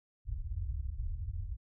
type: low-pass noise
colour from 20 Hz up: white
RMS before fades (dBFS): -37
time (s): 0.25-1.57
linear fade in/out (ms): 50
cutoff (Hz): 100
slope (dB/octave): 48
effects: none